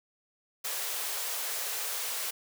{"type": "high-pass noise", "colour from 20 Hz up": "white", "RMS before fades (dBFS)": -34, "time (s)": [0.64, 2.31], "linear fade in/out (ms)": 10, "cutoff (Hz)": 390, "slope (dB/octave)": 96, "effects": []}